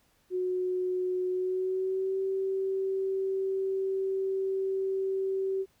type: tone with pitch glide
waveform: sine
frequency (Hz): 366.2 to 384.4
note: F#4 to G4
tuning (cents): -18 to -34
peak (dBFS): -27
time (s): 0.3-5.66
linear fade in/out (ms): 50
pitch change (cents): +84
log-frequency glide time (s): 1.29-2.2
effects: pink hiss -68 dBFS RMS until 5.8 s